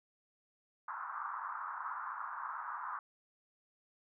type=band-pass noise; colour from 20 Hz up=pink; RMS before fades=-42 dBFS; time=0.88-2.99 s; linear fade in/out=2 ms; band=960 to 1400 Hz; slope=48 dB/octave; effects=none